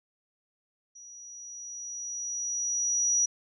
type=tone with level ramp; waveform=sine; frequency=5820 Hz; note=F#8; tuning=29 cents flat; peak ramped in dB=-46 to -21 dBFS; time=0.95-3.26 s; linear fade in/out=10 ms; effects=none